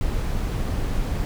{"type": "noise", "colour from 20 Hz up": "brown", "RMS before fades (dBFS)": -24, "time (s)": [0.01, 1.25], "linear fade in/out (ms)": 0, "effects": []}